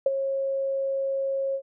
sine tone with ADSR envelope, 543 Hz, C#5, 36 cents flat, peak -15 dBFS, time 0.06-1.62 s, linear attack 4 ms, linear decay 25 ms, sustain -9 dB, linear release 74 ms, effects none

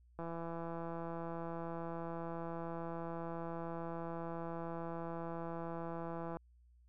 click train, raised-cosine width 1 ms, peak -30 dBFS, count 1033, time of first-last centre 0.19-6.37 s, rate 167 Hz, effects added 60 Hz sine -62 dBFS peak until 6.88 s

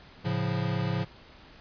square chord, A augmented, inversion none, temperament equal, 110 / 138.59 / 174.61 Hz, A2 / C#3 / E#3, 0 / 0 / 0 cents, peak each -32 dBFS, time 0.24-1.05 s, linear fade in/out 20 ms, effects pink hiss -52 dBFS RMS until 1.6 s + resampled to 11025 Hz

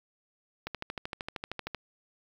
click train, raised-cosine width 0.3 ms, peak -19 dBFS, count 15, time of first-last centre 0.67-1.747 s, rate 13 Hz, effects 8-bit

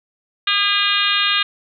harmonic tone with a mistuned harmonic, 406.6 Hz, G#4, 37 cents flat, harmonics 3 / 4 / 5 / 6 / 7 / 8 / 9 / 10, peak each -23 / -23 / -27 / -23 / -22 / -23 / -21 / -27 dBFS, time 0.47-1.43 s, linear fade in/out 5 ms, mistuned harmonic 5, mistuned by -26 cents, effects none

